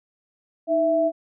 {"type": "tone pair together", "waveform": "sine", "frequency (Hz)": [312, 661], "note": ["D#4", "E5"], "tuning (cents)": [5, 5], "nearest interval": "octave + minor second", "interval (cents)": 1300, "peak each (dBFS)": [-25, -18], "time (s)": [0.67, 1.12], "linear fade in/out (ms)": 50, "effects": []}